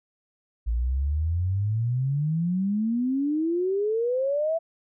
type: exponential sweep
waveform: sine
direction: up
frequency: 55 to 670 Hz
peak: -22 dBFS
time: 0.66-4.59 s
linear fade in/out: 20 ms
effects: none